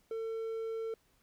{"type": "tone", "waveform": "triangle", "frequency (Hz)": 450, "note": "A4", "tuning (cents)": 39, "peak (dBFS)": -33, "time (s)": [0.11, 0.94], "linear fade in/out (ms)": 2, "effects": ["pink hiss -71 dBFS RMS until 1.22 s"]}